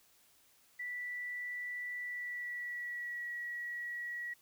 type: tone with pitch glide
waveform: sine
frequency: 1966 to 1922.2 Hz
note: B6 to B6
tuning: -8 to -47 cents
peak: -38 dBFS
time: 0.79-4.34 s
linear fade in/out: 10 ms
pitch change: -39 cents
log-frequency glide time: 2.01-3.31 s
effects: white hiss -67 dBFS RMS until 4.41 s